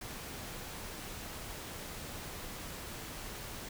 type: noise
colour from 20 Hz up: pink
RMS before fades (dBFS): -44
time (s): 0.01-3.69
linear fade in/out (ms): 5
effects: none